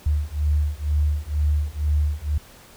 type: beating tone pair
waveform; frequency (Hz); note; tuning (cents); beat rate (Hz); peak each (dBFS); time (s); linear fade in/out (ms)
sine; 73.42 / 75.52; D2 / D2; 0 / +49; 2.1; -22; 0.06-2.38; 5
effects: pink hiss -48 dBFS RMS until 2.76 s

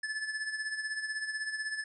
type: tone with tremolo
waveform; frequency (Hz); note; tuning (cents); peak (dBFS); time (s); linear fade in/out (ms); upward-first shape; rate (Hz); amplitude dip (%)
square; 1734; A6; -26; -32; 0.03-1.84; 5; sine; 16; 60
effects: resampled to 24000 Hz

